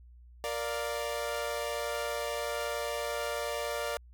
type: chord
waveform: sawtooth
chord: Bb major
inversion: none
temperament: equal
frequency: 466.2 / 587.3 / 698.5 Hz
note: Bb4 / D5 / F5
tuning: 0 / 0 / 0 cents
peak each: -33 / -31 / -36 dBFS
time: 0.44-3.97 s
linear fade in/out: 0 ms
effects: added 60 Hz sine -51 dBFS peak until 4.13 s